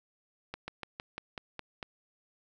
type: slowing click train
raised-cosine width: 0.3 ms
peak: -22 dBFS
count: 8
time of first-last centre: 0.54-1.828 s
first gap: 140 ms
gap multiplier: 1.09
effects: none